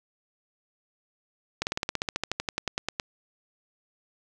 slowing click train, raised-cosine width 0.2 ms, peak -10 dBFS, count 19, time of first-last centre 1.62-2.998 s, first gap 49 ms, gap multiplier 1.05, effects none

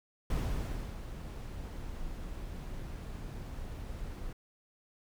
brown noise with ADSR envelope, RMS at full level -31 dBFS, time 0.3-4.33 s, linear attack 4 ms, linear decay 650 ms, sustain -10 dB, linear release 6 ms, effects none

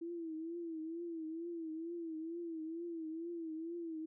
sine tone with vibrato, 329.6 Hz, E4, in tune, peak -40 dBFS, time 0.01-4.06 s, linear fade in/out 10 ms, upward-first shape triangle, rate 2.2 Hz, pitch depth 93 cents each way, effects none

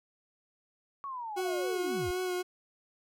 sine linear sweep, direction down, 1132 to 55 Hz, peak -36 dBFS, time 1.04-2.11 s, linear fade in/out 0 ms
40% pulse tone with vibrato, 364.6 Hz, F#4, 25 cents flat, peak -30 dBFS, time 1.36-2.43 s, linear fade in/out 20 ms, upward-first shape sine, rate 3.8 Hz, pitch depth 24 cents each way
effects none

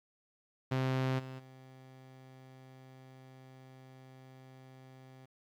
sawtooth tone with level steps, 130.81 Hz, C3, in tune, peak -26 / -39 / -49 dBFS, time 0.71-5.26 s, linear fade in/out 10 ms, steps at 1.18 / 1.38 s, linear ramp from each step 20 ms, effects low-pass 4000 Hz 12 dB/octave + 11-bit

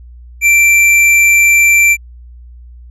sine tone with tanh clipping, 2349 Hz, D7, in tune, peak -7 dBFS, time 0.41-1.97 s, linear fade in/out 50 ms, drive 14 dB, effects added 60 Hz sine -32 dBFS peak until 2.9 s + resampled to 32000 Hz

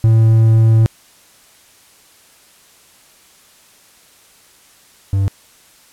triangle tone pair in turn, 112 / 97.75 Hz, A2 / G2, +31 / -4 cents, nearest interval major second, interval 235 cents, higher first, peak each -5 / -10 dBFS, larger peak first, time 0.04-0.86 / 5.13-5.28 s, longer first, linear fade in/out 0 ms, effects white hiss -48 dBFS RMS until 5.92 s + low-pass 12000 Hz 12 dB/octave

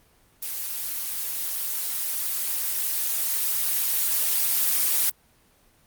blue noise with level ramp, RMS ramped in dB -31 to -21 dBFS, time 0.42-5.1 s, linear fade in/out 5 ms, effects pink hiss -60 dBFS RMS until 5.86 s + Opus 24 kbps

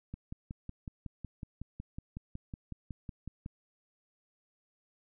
click train, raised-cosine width 5 ms, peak -28 dBFS, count 19, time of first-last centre 0.14-3.461 s, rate 5.42 Hz, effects none

